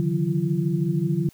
sine tone cluster, 141.4 / 154.8 / 180.2 / 340.4 Hz, C#3 / D#3 / F#3 / F4, +35 / -9 / -45 / -44 cents, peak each -27 / -24 / -25 / -29 dBFS, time 0-1.29 s, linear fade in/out 0 ms, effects white hiss -56 dBFS RMS until 1.33 s

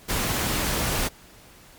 pink noise, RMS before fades -25 dBFS, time 0.08-1.09 s, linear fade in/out 20 ms, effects pink hiss -50 dBFS RMS until 1.78 s + MP3 96 kbps

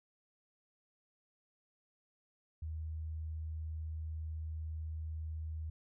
sine tone, 79 Hz, D#2, 27 cents sharp, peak -38 dBFS, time 2.62-5.7 s, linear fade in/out 5 ms, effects none

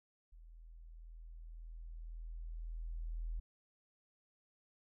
sine tone with level ramp, 40.94 Hz, E1, 11 cents flat, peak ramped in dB -54 to -37 dBFS, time 0.32-3.4 s, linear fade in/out 10 ms, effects none

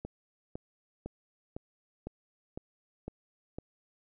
click train, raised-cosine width 2 ms, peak -25 dBFS, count 8, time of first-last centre 0.05-3.585 s, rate 1.98 Hz, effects none

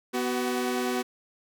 sawtooth tone pair together, 247.6 / 376.4 Hz, B3 / F#4, +5 / +30 cents, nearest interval perfect fifth, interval 725 cents, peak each -25 dBFS, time 0.13-1.03 s, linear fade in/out 20 ms, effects none

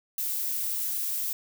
violet noise, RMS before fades -30 dBFS, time 0.18-1.33 s, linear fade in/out 2 ms, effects none

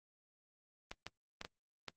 clicks, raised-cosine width 0.2 ms, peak -25 dBFS, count 5, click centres 0.915 / 1.066 / 1.414 / 1.449 / 1.883 s, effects Opus 24 kbps

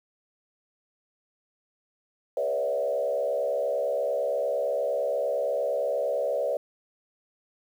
sine tone with frequency modulation, 563 Hz, C#5, 27 cents sharp, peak -24 dBFS, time 2.37-6.57 s, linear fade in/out 2 ms, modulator 68.7 Hz, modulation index 1.3, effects 9-bit

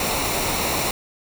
pink noise with comb filter, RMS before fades -23 dBFS, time 0-0.91 s, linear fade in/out 2 ms, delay 0.62 ms, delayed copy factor -0.55, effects none

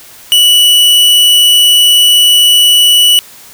45% pulse tone, 2949 Hz, F#7, 6 cents flat, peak -3 dBFS, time 0.32-3.19 s, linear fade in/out 0 ms, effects white hiss -35 dBFS RMS until 3.53 s

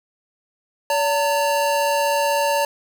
square tone pair together, 572 / 908 Hz, D5 / A#5, -46 / -46 cents, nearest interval minor sixth, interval 800 cents, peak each -21 dBFS, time 0.9-2.65 s, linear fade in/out 2 ms, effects 7-bit

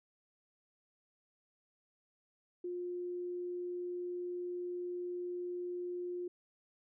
sine tone, 355.1 Hz, F4, 29 cents sharp, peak -37 dBFS, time 2.64-6.28 s, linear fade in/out 5 ms, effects none

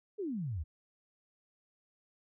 sine exponential sweep, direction down, 443.5 to 69.2 Hz, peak -34 dBFS, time 0.18-0.64 s, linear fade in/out 20 ms, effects none

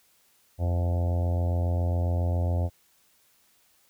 harmonic tone, 87.31 Hz, F2, in tune, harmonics 1 / 2 / 3 / 4 / 5 / 6 / 7 / 8 / 9 / 10, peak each -23 / -38 / -39 / -43 / -47 / -39 / -39 / -41 / -48 / -49 dBFS, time 0.58-2.7 s, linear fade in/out 50 ms, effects white hiss -64 dBFS RMS until 3.89 s

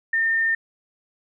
sine tone, 1813 Hz, A#6, 49 cents flat, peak -18 dBFS, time 0.13-0.55 s, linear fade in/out 5 ms, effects none

